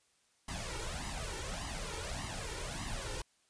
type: noise with flanger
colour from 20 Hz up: pink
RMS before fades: -40 dBFS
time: 0.48-3.22 s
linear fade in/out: 5 ms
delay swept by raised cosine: 1 to 2.2 ms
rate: 1.7 Hz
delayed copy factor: +0.75
effects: white hiss -72 dBFS RMS until 3.49 s + resampled to 22050 Hz